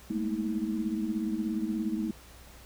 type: tone cluster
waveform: sine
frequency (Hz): 203.2 / 216.2 / 233.1 / 319.8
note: G#3 / A3 / A#3 / D#4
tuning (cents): -38 / -30 / 0 / +48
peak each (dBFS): -38 / -32 / -35 / -33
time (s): 0.1-2.11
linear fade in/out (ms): 5
effects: added 60 Hz sine -53 dBFS peak until 2.65 s + pink hiss -53 dBFS RMS until 2.65 s